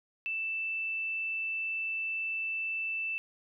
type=tone; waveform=sine; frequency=2651 Hz; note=E7; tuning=9 cents sharp; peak=-31 dBFS; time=0.26-3.18 s; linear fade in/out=0 ms; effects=none